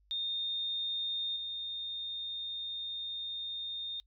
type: tone with level steps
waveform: sine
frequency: 3655 Hz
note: A#7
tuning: 35 cents flat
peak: -32 / -36 dBFS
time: 0.11-4 s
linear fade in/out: 0 ms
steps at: 1.36 s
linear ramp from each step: 5 ms
effects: noise-tail reverb RT60 0.1 s tail -23 dB re dry + added 50 Hz sine -65 dBFS peak until 4.06 s